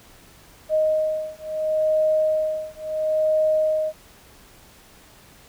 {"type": "beating tone pair", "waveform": "sine", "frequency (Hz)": [622.3, 623.03], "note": ["D#5", "D#5"], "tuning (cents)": [0, 2], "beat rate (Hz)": 0.73, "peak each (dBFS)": -22, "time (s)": [0.69, 3.93], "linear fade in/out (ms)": 50, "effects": ["pink hiss -50 dBFS RMS until 5.48 s"]}